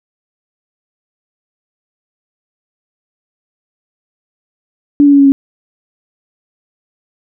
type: tone with pitch steps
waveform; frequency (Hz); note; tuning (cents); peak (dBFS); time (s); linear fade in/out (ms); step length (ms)
sine; 288.3 / 284.8 / 281.4 / 278 / 274.6; D4 / C#4 / C#4 / C#4 / C#4; -32 / +47 / +26 / +5 / -16; -3; 5-5.32; 0; 64
effects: none